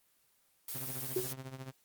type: noise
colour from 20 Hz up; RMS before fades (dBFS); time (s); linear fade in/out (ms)
blue; -40; 0.68-1.33; 5
type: tone with tremolo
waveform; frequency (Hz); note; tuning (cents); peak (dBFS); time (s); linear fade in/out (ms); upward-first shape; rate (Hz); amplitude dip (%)
sawtooth; 131.8; C3; +13; -36; 0.74-1.72; 20; triangle; 14; 80
type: tone with exponential decay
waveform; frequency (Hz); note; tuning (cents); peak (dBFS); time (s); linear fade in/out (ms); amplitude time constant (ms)
sine; 372.8; F#4; +13; -26; 1.16-1.32; 5; 34
effects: white hiss -71 dBFS RMS until 1.84 s + Opus 24 kbps